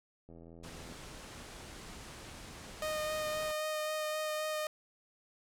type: click train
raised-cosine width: 2 ms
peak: -40 dBFS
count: 54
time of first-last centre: 0.29-0.925 s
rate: 83.5 Hz
type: low-pass noise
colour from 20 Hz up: pink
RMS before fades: -49 dBFS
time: 0.63-3.52 s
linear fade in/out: 10 ms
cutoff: 10000 Hz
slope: 24 dB/octave
type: tone with vibrato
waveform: sawtooth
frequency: 616 Hz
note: D#5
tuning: 17 cents flat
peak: -30 dBFS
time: 2.82-4.67 s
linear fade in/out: 2 ms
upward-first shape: sine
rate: 3.8 Hz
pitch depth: 11 cents each way
effects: none